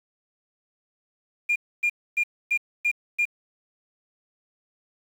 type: tone bursts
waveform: sine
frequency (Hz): 2410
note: D7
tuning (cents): +44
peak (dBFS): -18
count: 6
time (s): 1.49-3.254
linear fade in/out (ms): 10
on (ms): 69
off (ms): 270
effects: tanh soft clip ceiling -16 dBFS + 8-bit